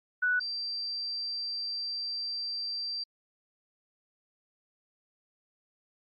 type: tone pair in turn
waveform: sine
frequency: 1480 / 4699 Hz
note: F#6 / D8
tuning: 0 / 0 cents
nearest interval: octave + minor sixth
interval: 2000 cents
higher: second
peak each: -24 / -32 dBFS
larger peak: first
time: 0.22-0.4 / 0.4-3.04 s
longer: second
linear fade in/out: 10 ms
effects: Opus 48 kbps